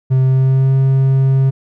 triangle tone with pitch glide, 130.81 to 134.02 Hz, C3 to C3, 0 to +42 cents, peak -7 dBFS, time 0.1-1.51 s, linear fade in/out 20 ms, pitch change +42 cents, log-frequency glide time 0.23-0.74 s, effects none

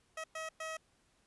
15% pulse tone bursts at uneven times, 639 Hz, D#5, 46 cents sharp, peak -33 dBFS, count 3, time 0.17-0.24 / 0.35-0.49 / 0.6-0.77 s, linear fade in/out 5 ms, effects pink hiss -72 dBFS RMS until 1.26 s + resampled to 24000 Hz

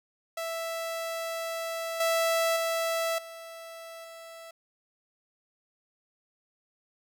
sawtooth tone with level steps, 660 Hz, E5, 2 cents sharp, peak -28 / -20 / -23 / -38 / -40 dBFS, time 0.37-4.51 s, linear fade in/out 5 ms, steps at 2 / 2.56 / 3.18 / 4.04 s, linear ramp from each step 5 ms, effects 10-bit

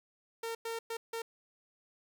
sawtooth tone bursts at uneven times, 457.1 Hz, A#4, 34 cents flat, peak -32 dBFS, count 4, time 0.43-0.55 / 0.65-0.79 / 0.9-0.97 / 1.13-1.22 s, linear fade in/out 5 ms, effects none

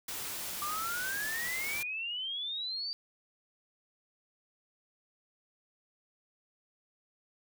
white noise, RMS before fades -39 dBFS, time 0.08-1.83 s, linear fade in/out 5 ms
sine exponential sweep, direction up, 1171 to 4683 Hz, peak -34 dBFS, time 0.62-2.93 s, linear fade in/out 0 ms
effects none

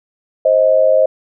sine tone pair together, 527 / 628.2 Hz, C5 / D#5, +12 / +16 cents, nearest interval minor third, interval 304 cents, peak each -11 dBFS, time 0.45-1.06 s, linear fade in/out 5 ms, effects none

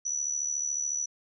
sine tone with amplitude modulation, 5920 Hz, F#8, in tune, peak -25 dBFS, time 0.05-1.06 s, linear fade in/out 10 ms, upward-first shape sine, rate 73.9 Hz, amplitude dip 70%, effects none

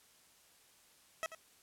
15% pulse tone with echo, 646 Hz, E5, 35 cents flat, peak -29 dBFS, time 1.23-1.26 s, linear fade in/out 0 ms, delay 88 ms, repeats 1, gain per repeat -12 dB, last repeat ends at 1.348 s, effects white hiss -65 dBFS RMS until 1.62 s + low-pass 12000 Hz 12 dB/octave

